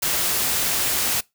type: noise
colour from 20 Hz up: white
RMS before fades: -22 dBFS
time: 0.02-1.21 s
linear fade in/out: 10 ms
effects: noise-tail reverb RT60 0.2 s tail -23 dB re dry